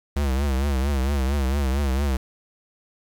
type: tone with vibrato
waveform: square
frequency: 68.4 Hz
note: C#2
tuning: 23 cents flat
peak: -21 dBFS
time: 0.16-2.17 s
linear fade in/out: 5 ms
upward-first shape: triangle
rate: 4.4 Hz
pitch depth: 130 cents each way
effects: 8-bit